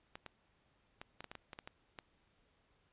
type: clicks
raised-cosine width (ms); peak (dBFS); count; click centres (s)
0.3; -30; 11; 0.155 / 0.263 / 1.015 / 1.206 / 1.243 / 1.315 / 1.353 / 1.532 / 1.589 / 1.675 / 1.988
effects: pink hiss -74 dBFS RMS until 2.92 s + resampled to 8000 Hz